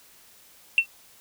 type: tone with exponential decay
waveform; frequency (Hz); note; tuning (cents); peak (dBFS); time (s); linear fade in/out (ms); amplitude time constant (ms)
sine; 2701; E7; +42; -9; 0.78-0.86; 1; 17
effects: tanh soft clip ceiling -10 dBFS + white hiss -54 dBFS RMS until 1.2 s